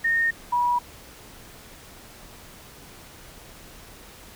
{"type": "tone pair in turn", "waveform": "sine", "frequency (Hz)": [1839, 969.7], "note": ["A#6", "B5"], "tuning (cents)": [-24, -32], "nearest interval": "major seventh", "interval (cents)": 1108, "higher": "first", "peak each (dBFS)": -19, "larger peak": "neither", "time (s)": [[0.04, 0.31], [0.52, 0.79]], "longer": "neither", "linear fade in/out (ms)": 10, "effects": ["pink hiss -46 dBFS RMS until 4.35 s"]}